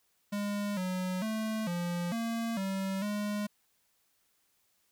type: tone with pitch steps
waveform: square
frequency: 204.4 / 184 / 219 / 174.2 / 229.4 / 192.9 / 207.3 Hz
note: G#3 / F#3 / A3 / F3 / A#3 / G3 / G#3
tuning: -27 / -9 / -8 / -4 / -28 / -28 / -3 cents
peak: -32 dBFS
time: 0.32-3.47 s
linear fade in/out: 10 ms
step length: 450 ms
effects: white hiss -73 dBFS RMS until 4.91 s